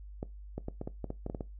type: clicks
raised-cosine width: 2 ms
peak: -23 dBFS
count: 11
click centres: 0.229 / 0.58 / 0.684 / 0.814 / 0.875 / 1.043 / 1.104 / 1.264 / 1.299 / 1.348 / 1.408 s
effects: noise-tail reverb RT60 0.2 s tail -19 dB re dry + added 50 Hz sine -44 dBFS peak until 1.59 s